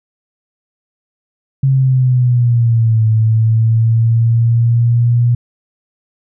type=exponential two-way sweep; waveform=sine; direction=down then up; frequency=135.7 to 110 to 120.4 Hz; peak=-8 dBFS; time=1.63-5.35 s; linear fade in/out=5 ms; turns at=3.06 s; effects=none